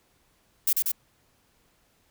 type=noise with echo; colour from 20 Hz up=violet; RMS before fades=-22 dBFS; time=0.67-0.73 s; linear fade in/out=5 ms; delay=94 ms; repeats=2; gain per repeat=-2 dB; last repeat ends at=0.918 s; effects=pink hiss -66 dBFS RMS until 2.1 s